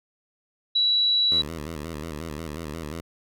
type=tone; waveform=sine; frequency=3921 Hz; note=B7; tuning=13 cents flat; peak=-18 dBFS; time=0.75-1.42 s; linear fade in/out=10 ms
type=tone with vibrato; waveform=10% pulse; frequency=78.4 Hz; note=D#2; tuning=14 cents sharp; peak=-24 dBFS; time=1.31-3.01 s; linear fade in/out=5 ms; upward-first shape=square; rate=5.6 Hz; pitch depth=100 cents each way
effects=none